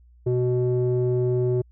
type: tone with low-pass filter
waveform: square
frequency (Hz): 124.2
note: B2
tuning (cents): +10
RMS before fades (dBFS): -22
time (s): 0.26-1.62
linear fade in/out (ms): 10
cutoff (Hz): 440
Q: 7.7
effects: added 60 Hz sine -50 dBFS peak until 1.71 s